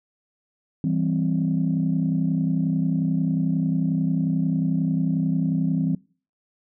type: chord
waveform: sine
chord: C major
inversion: first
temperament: equal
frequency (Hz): 164.81 / 196 / 261.6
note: E3 / G3 / C4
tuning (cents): 0 / 0 / 0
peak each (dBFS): -22 / -26 / -24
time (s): 0.84-5.95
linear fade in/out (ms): 2
effects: noise-tail reverb RT60 0.4 s tail -23 dB re dry + tanh soft clip ceiling -12 dBFS